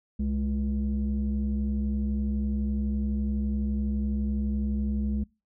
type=tone pair together; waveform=sine; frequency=66.1 / 210.2 Hz; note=C2 / G#3; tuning=+18 / +21 cents; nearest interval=octave + minor sixth; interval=2003 cents; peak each=-26 dBFS; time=0.19-5.24 s; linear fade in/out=10 ms; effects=noise-tail reverb RT60 0.3 s tail -26 dB re dry + tanh soft clip ceiling -21 dBFS